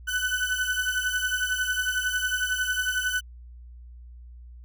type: beating tone pair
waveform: 35% pulse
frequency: 1494 / 1505 Hz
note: F#6 / F#6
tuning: +16 / +29 cents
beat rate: 11 Hz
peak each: -26 dBFS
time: 0.07-3.21 s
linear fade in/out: 20 ms
effects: added 60 Hz sine -42 dBFS peak until 4.64 s